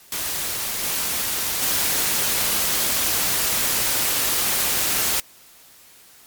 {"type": "noise with level steps", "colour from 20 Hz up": "white", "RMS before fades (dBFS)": [-26, -24, -21], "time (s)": [0.12, 5.2], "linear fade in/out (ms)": 2, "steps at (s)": [0.83, 1.62], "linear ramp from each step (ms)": 5, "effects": ["white hiss -49 dBFS RMS until 6.26 s", "MP3 96 kbps"]}